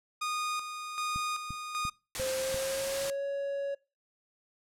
sawtooth tone with tremolo, 1231 Hz, D#6, 19 cents flat, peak -27 dBFS, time 0.21-1.9 s, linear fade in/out 10 ms, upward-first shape square, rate 1.3 Hz, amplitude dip 55%
click train, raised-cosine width 5 ms, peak -28 dBFS, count 5, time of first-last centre 1.16-2.544 s, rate 2.89 Hz
white noise, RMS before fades -35 dBFS, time 2.15-3.1 s, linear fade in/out 0 ms
triangle tone with pitch glide, 524 to 558.4 Hz, C5 to C#5, +2 to +13 cents, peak -29 dBFS, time 2.19-3.75 s, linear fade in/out 10 ms, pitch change +111 cents, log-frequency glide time 2.35-3.24 s
effects noise-tail reverb RT60 0.3 s tail -23 dB re dry + low-pass 10000 Hz 12 dB/octave

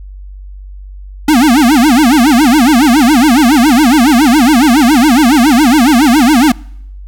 square tone with vibrato, 269.5 Hz, C#4, 49 cents flat, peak -5 dBFS, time 1.28-6.52 s, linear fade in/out 5 ms, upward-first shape sine, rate 7.2 Hz, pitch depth 280 cents each way, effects noise-tail reverb RT60 0.8 s tail -26 dB re dry + added 48 Hz sine -26 dBFS peak until 7.07 s

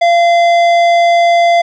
sine tone with tanh clipping, 687 Hz, F5, 29 cents flat, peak -8 dBFS, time 0.01-1.62 s, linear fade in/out 10 ms, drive 13 dB, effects none

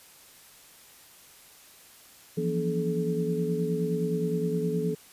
sine tone cluster, 167.8 / 177.4 / 237.6 / 286.4 / 429.9 Hz, E3 / F3 / A#3 / D4 / A4, +31 / +27 / +33 / -43 / -40 cents, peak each -29 / -34 / -35 / -38 / -29 dBFS, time 2.37-4.95 s, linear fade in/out 10 ms, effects white hiss -53 dBFS RMS until 5.12 s + resampled to 32000 Hz

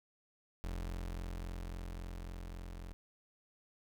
35% pulse tone with level ramp, 43.65 Hz, F1, in tune, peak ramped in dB -36 to -43 dBFS, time 0.64-2.93 s, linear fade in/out 0 ms, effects none

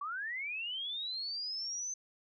sine linear sweep, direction up, 1108.7 to 6220 Hz, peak -36 dBFS, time 0.01-1.94 s, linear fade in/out 5 ms, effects none

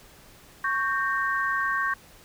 sine chord, G diminished, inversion second, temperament equal with one note detuned, 1108.7 / 1568 / 1841.1 Hz, Db6 / G6 / Bb6, 0 / 0 / -22 cents, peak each -27 / -27 / -30 dBFS, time 0.64-1.94 s, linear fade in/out 5 ms, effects pink hiss -52 dBFS RMS until 2.24 s

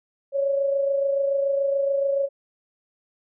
sine tone pair together, 553 / 580 Hz, C#5 / D5, -4 / -22 cents, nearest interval minor second, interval 82 cents, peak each -20 / -31 dBFS, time 0.32-2.29 s, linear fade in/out 50 ms, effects none

